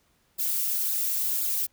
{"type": "noise with flanger", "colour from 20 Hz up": "violet", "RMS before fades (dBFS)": -27, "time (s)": [0.38, 1.67], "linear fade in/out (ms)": 20, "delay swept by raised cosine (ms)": [0.33, 5.53], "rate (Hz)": 1.9, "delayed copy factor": -0.75, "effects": ["pink hiss -67 dBFS RMS until 1.72 s"]}